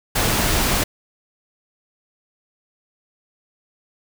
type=noise; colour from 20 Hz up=pink; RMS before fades=-19 dBFS; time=0.15-0.84 s; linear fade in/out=10 ms; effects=none